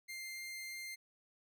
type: tone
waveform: sawtooth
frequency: 2101 Hz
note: C7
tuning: 7 cents sharp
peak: -40 dBFS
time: 0.08-0.96 s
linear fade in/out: 20 ms
effects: none